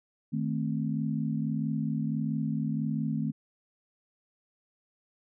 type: chord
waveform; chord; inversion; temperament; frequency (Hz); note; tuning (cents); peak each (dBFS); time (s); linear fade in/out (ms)
sine; A diminished; second; equal; 155.56 / 220 / 261.6; Eb3 / A3 / C4; 0 / 0 / 0; -31 / -31 / -34; 0.32-3.32; 20
effects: none